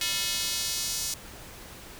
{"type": "tone with high-pass filter sweep", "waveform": "square", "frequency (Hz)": 196, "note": "G3", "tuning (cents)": 0, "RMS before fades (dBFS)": -30, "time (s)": [0.01, 1.14], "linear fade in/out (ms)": 2, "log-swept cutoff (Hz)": [3100, 5800], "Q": 1.3, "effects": ["pink hiss -45 dBFS RMS until 1.99 s"]}